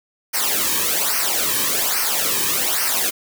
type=noise with flanger; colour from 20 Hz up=white; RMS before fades=-20 dBFS; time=0.33-3.11 s; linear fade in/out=20 ms; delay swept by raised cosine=0.27 to 1.47 ms; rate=1.2 Hz; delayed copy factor=-0.8; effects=none